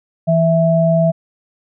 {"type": "tone pair together", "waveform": "sine", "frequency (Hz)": [164.5, 657.5], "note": ["E3", "E5"], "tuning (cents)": [-3, -5], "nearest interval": "2 octaves", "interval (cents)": 2398, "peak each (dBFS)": -13, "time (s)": [0.27, 1.12], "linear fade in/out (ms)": 20, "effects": []}